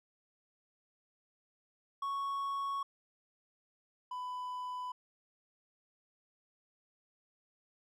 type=tone pair in turn; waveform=triangle; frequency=1108.7 / 998.1 Hz; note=C#6 / B5; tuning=0 / +18 cents; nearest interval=major second; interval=182 cents; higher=first; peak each=-32 / -36 dBFS; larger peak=first; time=2.02-2.83 / 4.11-4.92 s; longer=neither; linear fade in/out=5 ms; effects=none